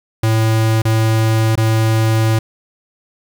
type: tone with dropouts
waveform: square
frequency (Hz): 111.2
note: A2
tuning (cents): +19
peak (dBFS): -12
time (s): 0.23-2.39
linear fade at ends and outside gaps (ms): 5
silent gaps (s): 0.82-0.851 / 1.556-1.575
effects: 8-bit